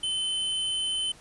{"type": "tone", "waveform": "square", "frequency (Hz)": 3056, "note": "G7", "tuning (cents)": -45, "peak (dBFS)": -27, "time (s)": [0.03, 1.12], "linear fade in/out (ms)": 5, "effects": ["pink hiss -52 dBFS RMS until 1.2 s", "resampled to 24000 Hz"]}